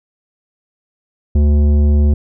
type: tone with tanh clipping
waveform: sine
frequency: 73.42 Hz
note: D2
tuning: in tune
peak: -10 dBFS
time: 1.35-2.14 s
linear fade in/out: 5 ms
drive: 12 dB
effects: none